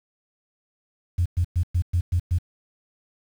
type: tone bursts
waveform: sine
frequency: 87.31 Hz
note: F2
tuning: in tune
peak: -17 dBFS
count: 7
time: 1.18-2.386 s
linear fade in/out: 10 ms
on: 78 ms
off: 110 ms
effects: tanh soft clip ceiling -13 dBFS + 8-bit